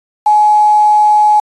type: tone with quantisation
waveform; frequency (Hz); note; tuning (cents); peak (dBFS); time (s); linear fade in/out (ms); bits
sine; 844; G#5; +28; -5; 0.26-1.4; 5; 5
effects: resampled to 24000 Hz